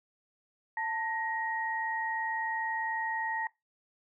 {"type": "tone pair together", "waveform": "sine", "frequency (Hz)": [889, 1882.6], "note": ["A5", "A#6"], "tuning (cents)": [18, 17], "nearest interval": "octave + minor second", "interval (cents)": 1299, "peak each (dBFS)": [-33, -34], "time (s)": [0.77, 3.47], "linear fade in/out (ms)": 2, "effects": ["noise-tail reverb RT60 0.2 s tail -21 dB re dry"]}